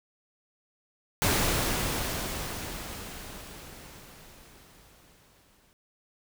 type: noise with exponential decay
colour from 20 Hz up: pink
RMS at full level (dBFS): -24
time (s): 1.22-5.73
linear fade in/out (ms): 0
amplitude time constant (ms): 980
effects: none